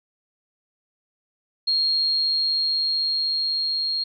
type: tone with level ramp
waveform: sine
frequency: 4251 Hz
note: C8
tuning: 27 cents sharp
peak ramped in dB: -18 to -22 dBFS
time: 1.67-4.04 s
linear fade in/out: 10 ms
effects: none